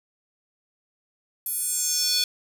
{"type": "tone with high-pass filter sweep", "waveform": "square", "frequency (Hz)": 490.7, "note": "B4", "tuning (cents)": -11, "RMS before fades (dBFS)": -25, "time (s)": [1.46, 2.24], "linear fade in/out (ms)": 2, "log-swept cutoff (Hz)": [12000, 3900], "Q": 3.7, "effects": []}